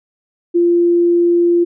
sine tone, 345.5 Hz, F4, 19 cents flat, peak -9 dBFS, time 0.54-1.65 s, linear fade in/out 20 ms, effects none

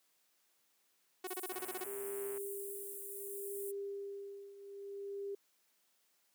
sawtooth tone bursts, 370 Hz, F#4, in tune, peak -35 dBFS, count 10, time 1.24-1.84 s, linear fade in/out 5 ms, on 33 ms, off 30 ms
pink high-pass noise, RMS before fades -47 dBFS, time 1.26-3.72 s, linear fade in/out 20 ms, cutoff 8600 Hz, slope 48 dB/octave
click train, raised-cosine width 0.5 ms, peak -39 dBFS, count 108, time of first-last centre 1.52-2.376 s, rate 125 Hz
sine tone with tremolo, 399.2 Hz, G4, 32 cents sharp, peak -38 dBFS, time 1.86-5.35 s, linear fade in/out 5 ms, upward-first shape triangle, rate 0.65 Hz, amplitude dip 80%
effects white hiss -75 dBFS RMS until 6.34 s + high-pass 200 Hz 12 dB/octave

